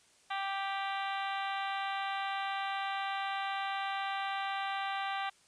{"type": "harmonic tone with a mistuned harmonic", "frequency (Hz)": 392, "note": "G4", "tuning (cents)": 0, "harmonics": [2, 3, 4, 5, 6, 7, 8, 9, 10], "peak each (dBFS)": [-36, -40, -42, -44, -46, -47, -48, -49, -50], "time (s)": [0.3, 5.3], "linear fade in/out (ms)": 10, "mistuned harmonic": 7, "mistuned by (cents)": 21, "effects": ["white hiss -65 dBFS RMS until 5.47 s", "resampled to 22050 Hz"]}